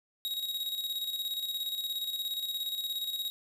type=tone with tremolo; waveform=45% pulse; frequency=3796 Hz; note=A#7; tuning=31 cents sharp; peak=-31 dBFS; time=0.25-3.3 s; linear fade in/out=0 ms; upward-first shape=square; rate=17 Hz; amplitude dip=50%; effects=none